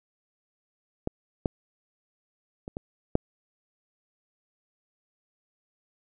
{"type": "clicks", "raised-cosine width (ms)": 2, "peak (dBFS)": [-14, -11, -23, -20, -7], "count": 5, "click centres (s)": [1.074, 1.458, 2.679, 2.769, 3.154], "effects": []}